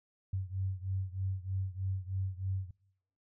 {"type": "beating tone pair", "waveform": "sine", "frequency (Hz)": [94, 97.2], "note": ["F#2", "G2"], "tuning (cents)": [28, -14], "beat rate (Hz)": 3.2, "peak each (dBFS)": [-35, -37], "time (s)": [0.33, 2.71], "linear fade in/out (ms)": 5, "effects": ["noise-tail reverb RT60 0.8 s tail -25 dB re dry"]}